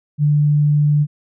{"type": "tone", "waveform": "sine", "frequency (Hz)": 147.8, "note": "D3", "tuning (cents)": 11, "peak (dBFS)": -11, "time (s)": [0.18, 1.07], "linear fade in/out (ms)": 50, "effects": []}